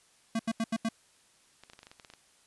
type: tone bursts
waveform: square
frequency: 225.5 Hz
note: A3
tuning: 43 cents sharp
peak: -28 dBFS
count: 5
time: 0.35-0.889 s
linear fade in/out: 5 ms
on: 43 ms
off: 81 ms
type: clicks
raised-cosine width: 0.2 ms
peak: -32 dBFS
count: 11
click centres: 1.636 / 1.699 / 1.734 / 1.791 / 1.831 / 1.869 / 1.915 / 1.998 / 2.048 / 2.101 / 2.137 s
effects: white hiss -64 dBFS RMS until 2.46 s + resampled to 24000 Hz